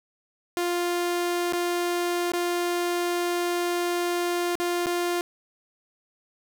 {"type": "tone with dropouts", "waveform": "sawtooth", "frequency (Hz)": 350, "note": "F4", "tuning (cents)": 4, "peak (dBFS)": -20, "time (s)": [0.57, 5.21], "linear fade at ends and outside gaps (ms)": 0, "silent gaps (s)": [[1.524, 1.534], [2.319, 2.335], [4.554, 4.6], [4.86, 4.867]], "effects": ["10-bit"]}